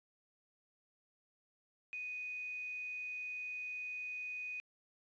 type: tone with quantisation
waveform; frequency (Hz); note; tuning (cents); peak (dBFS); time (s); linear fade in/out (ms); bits
sine; 2489; D#7; 0; -40; 1.93-4.6; 0; 10
effects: resampled to 16000 Hz